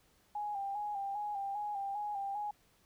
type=tone with vibrato; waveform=sine; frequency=812 Hz; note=G#5; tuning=39 cents flat; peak=-35 dBFS; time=0.35-2.51 s; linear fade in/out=5 ms; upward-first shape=square; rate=2.5 Hz; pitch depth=42 cents each way; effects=pink hiss -69 dBFS RMS until 2.85 s